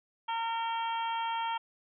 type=harmonic tone; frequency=457.6 Hz; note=A#4; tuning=32 cents flat; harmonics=2 / 3 / 4 / 5 / 6 / 7; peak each=-31 / -41 / -47 / -46 / -46 / -42 dBFS; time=0.28-1.58 s; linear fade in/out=10 ms; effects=none